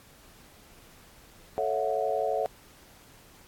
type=chord; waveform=sine; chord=F# minor seventh; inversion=first; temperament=equal with one note detuned; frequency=440 / 554.4 / 659.3 / 731.1 Hz; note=A4 / C#5 / E5 / F#5; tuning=0 / 0 / 0 / -21 cents; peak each=-31 dBFS; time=1.58-2.46 s; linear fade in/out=0 ms; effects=pink hiss -55 dBFS RMS until 3.47 s + AAC 64 kbps